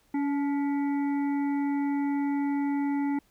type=harmonic tone with a mistuned harmonic; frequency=282 Hz; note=C#4; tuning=30 cents sharp; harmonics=1 / 3 / 5 / 7 / 8; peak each=-25 / -36 / -49 / -44 / -51 dBFS; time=0.14-3.19 s; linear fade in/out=5 ms; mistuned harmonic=3; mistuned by=+35 cents; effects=pink hiss -66 dBFS RMS until 3.3 s